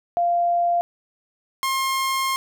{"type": "tone pair in turn", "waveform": ["sine", "sawtooth"], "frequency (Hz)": [694, 1067], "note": ["F5", "C6"], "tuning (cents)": [-11, 34], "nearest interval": "perfect fifth", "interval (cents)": 745, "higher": "second", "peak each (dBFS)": [-17, -17], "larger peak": "neither", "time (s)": [[0.17, 0.81], [1.63, 2.36]], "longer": "second", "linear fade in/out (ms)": 0, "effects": []}